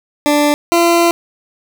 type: tone pair in turn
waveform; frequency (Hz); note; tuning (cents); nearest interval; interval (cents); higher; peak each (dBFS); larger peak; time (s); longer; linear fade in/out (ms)
20% pulse; 293.7 / 340.7; D4 / F4; 0 / -43; minor third; 257; second; -5 / -4; second; 0.26-0.54 / 0.72-1.11; second; 0
effects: none